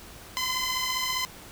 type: beating tone pair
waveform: 10% pulse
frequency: 1017 / 1032 Hz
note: C6 / C6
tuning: -50 / -24 cents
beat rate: 15 Hz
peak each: -21 / -21 dBFS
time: 0.37-1.25 s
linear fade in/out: 0 ms
effects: pink hiss -46 dBFS RMS until 1.51 s